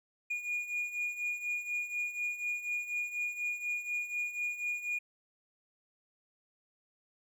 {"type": "beating tone pair", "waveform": "triangle", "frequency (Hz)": [2436, 2440.1], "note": ["D#7", "D#7"], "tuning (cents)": [-37, -34], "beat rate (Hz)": 4.1, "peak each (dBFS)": [-38, -33], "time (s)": [0.3, 4.99], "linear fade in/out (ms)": 10, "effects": []}